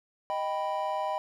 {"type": "chord", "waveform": "triangle", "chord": "Eb augmented", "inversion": "none", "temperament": "equal", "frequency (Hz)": [622.3, 784, 987.8], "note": ["Eb5", "G5", "B5"], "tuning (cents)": [0, 0, 0], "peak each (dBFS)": -31, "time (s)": [0.3, 1.18], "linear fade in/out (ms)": 0, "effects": []}